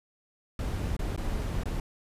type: noise with dropouts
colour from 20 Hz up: brown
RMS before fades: -31 dBFS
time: 0.59-1.8 s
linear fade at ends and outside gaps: 2 ms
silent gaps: 0.967-0.991 / 1.163-1.176 / 1.635-1.656 s
effects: resampled to 32000 Hz